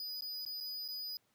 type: tone with dropouts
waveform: square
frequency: 4952 Hz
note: D#8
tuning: 9 cents flat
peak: -40 dBFS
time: 0-1.17 s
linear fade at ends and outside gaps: 1 ms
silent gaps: 0.209-0.221 / 0.451-0.463 / 0.603-0.608 / 0.879-0.886 s
effects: pink hiss -75 dBFS RMS until 1.34 s + high-pass 100 Hz 12 dB/octave